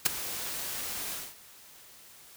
white noise with ADSR envelope, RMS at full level -20 dBFS, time 0.05-1.36 s, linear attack 13 ms, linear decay 9 ms, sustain -16 dB, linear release 240 ms, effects white hiss -53 dBFS RMS until 2.36 s

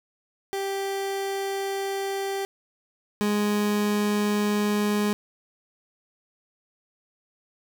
30% pulse tone pair in turn, 392 / 207.7 Hz, G4 / G#3, 0 / 0 cents, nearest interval major seventh, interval 1100 cents, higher first, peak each -24 / -19 dBFS, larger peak second, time 0.53-2.45 / 3.21-5.13 s, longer neither, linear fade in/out 0 ms, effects none

